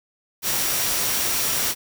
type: tone in noise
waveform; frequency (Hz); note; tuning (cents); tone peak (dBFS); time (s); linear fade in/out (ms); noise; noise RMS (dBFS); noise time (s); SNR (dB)
sine; 5670; F8; +25; -32; 0.42-1.75; 50; white; -23; 0.42-1.75; -12
effects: none